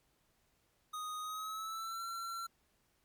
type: tone with pitch glide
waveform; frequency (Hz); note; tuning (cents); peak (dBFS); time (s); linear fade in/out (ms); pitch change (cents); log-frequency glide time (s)
square; 1244.5 to 1357.1; D#6 to E6; 0 to +50; -40; 0.93-2.47; 10; +150; 1.21-2.02
effects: pink hiss -75 dBFS RMS until 3.04 s + MP3 96 kbps